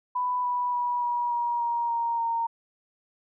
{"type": "tone with pitch steps", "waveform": "sine", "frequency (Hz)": [993, 982.7, 972.6, 962.5, 952.5, 942.7, 932.9, 923.3], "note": ["B5", "B5", "B5", "B5", "A#5", "A#5", "A#5", "A#5"], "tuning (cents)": [9, -9, -27, -45, 37, 19, 1, -17], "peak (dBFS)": -24, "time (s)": [0.15, 2.47], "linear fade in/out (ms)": 10, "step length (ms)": 290, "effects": []}